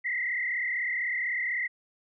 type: tone with frequency modulation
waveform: sine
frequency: 1995 Hz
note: B6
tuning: 17 cents sharp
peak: -27 dBFS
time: 0.04-1.68 s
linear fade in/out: 20 ms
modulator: 35.9 Hz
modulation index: 2.8
effects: none